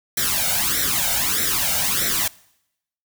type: noise with flanger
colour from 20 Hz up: white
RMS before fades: -21 dBFS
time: 0.17-2.28 s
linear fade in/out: 5 ms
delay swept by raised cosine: 0.52 to 1.38 ms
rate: 1.6 Hz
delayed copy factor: +0.8
effects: noise-tail reverb RT60 0.8 s tail -23 dB re dry